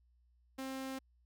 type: tone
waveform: sawtooth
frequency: 265.3 Hz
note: C4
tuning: 24 cents sharp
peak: -36 dBFS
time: 0.58-0.99 s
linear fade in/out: 10 ms
effects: added 60 Hz sine -67 dBFS peak until 1.25 s